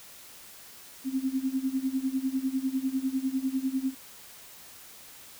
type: tone with tremolo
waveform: sine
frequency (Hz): 264.4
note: C4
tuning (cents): +18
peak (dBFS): -23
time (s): 1.04-3.95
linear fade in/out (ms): 50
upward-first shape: sine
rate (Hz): 10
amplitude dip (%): 85
effects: white hiss -49 dBFS RMS until 5.39 s